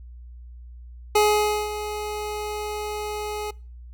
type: tone with ADSR envelope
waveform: 25% pulse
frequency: 420.6 Hz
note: G#4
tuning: 22 cents sharp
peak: -11 dBFS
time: 1.15-3.51 s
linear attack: 7 ms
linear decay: 530 ms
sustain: -13 dB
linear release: 8 ms
effects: noise-tail reverb RT60 0.4 s tail -24 dB re dry + added 60 Hz sine -39 dBFS peak until 3.93 s

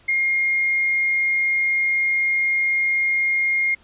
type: tone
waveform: sine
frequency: 2132 Hz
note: C7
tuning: 32 cents sharp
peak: -17 dBFS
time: 0.08-3.75 s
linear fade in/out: 10 ms
effects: pink hiss -54 dBFS RMS until 3.83 s + resampled to 8000 Hz

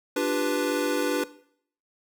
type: chord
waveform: square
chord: G dominant seventh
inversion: second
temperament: equal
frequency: 293.7 / 349.2 / 392 / 493.9 Hz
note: D4 / F4 / G4 / B4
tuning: 0 / 0 / 0 / 0 cents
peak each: -28 / -32 / -32 / -28 dBFS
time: 0.16-1.24 s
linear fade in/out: 5 ms
effects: noise-tail reverb RT60 0.6 s tail -17 dB re dry

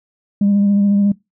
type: tone with vibrato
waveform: sine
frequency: 201.7 Hz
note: G3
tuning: 50 cents sharp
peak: -9 dBFS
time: 0.41-1.12 s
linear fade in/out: 5 ms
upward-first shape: sine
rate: 14 Hz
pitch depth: 22 cents each way
effects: noise-tail reverb RT60 0.2 s tail -23 dB re dry + tanh soft clip ceiling -8 dBFS

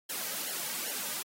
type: noise with flanger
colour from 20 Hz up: white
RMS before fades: -36 dBFS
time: 0.09-1.23 s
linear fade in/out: 10 ms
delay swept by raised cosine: 0.81 to 2.91 ms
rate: 2.5 Hz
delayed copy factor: -0.85
effects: high-pass 200 Hz 12 dB/octave + AAC 48 kbps

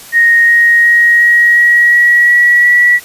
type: tone with pitch steps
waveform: sine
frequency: 1864.7 / 1875.5 / 1886.4 / 1897.3 / 1908.3 / 1919.3 / 1930.5 / 1941.6 Hz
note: A#6 / A#6 / A#6 / A#6 / A#6 / B6 / B6 / B6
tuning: 0 / +10 / +20 / +30 / +40 / -50 / -40 / -30 cents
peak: -4 dBFS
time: 0.12-3 s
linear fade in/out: 50 ms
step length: 360 ms
effects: white hiss -33 dBFS RMS until 3.04 s + resampled to 32000 Hz

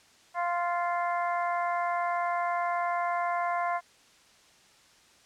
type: harmonic tone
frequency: 348.3 Hz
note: F4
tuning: 5 cents flat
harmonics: 2 / 3 / 4 / 5 / 6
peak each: -29 / -31 / -38 / -40 / -40 dBFS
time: 0.34-3.81 s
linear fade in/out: 50 ms
effects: white hiss -59 dBFS RMS until 5.25 s + low-pass 7000 Hz 12 dB/octave

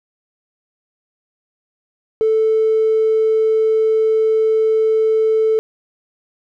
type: tone with tanh clipping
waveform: triangle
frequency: 440 Hz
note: A4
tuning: in tune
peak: -11 dBFS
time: 2.21-5.59 s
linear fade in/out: 0 ms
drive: 1 dB
effects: none

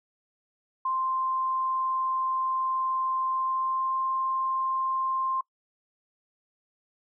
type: tone with pitch glide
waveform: sine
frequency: 1046.5 to 1053.2 Hz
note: C6 to C6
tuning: 0 to +11 cents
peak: -25 dBFS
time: 0.85-5.41 s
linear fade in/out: 5 ms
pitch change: +11 cents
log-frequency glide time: 3.27-4.04 s
effects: noise-tail reverb RT60 0.1 s tail -24 dB re dry

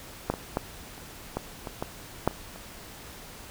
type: clicks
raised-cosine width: 1 ms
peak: -10 / -18 / -11 / -30 / -14 / -20 / -15 / -7 / -30 / -28 dBFS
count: 10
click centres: 0.3 / 0.339 / 0.571 / 0.979 / 1.37 / 1.672 / 1.825 / 2.276 / 2.311 / 2.56 s
effects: pink hiss -45 dBFS RMS until 3.5 s

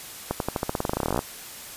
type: accelerating click train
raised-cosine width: 1 ms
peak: -10 dBFS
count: 22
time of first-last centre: 0.31-1.191 s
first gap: 92 ms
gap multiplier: 0.91
effects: white hiss -40 dBFS RMS until 1.76 s + resampled to 32000 Hz

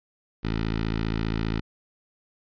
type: tone with notch filter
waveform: 10% pulse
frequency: 55 Hz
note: A1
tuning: in tune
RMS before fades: -27 dBFS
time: 0.43-1.61 s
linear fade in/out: 20 ms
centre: 720 Hz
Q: 1.7
effects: resampled to 11025 Hz

